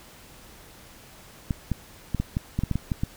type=clicks; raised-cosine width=5 ms; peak=-12 dBFS; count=11; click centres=1.508 / 1.717 / 2.147 / 2.2 / 2.369 / 2.59 / 2.636 / 2.713 / 2.756 / 2.918 / 3.035 s; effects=pink hiss -49 dBFS RMS until 3.16 s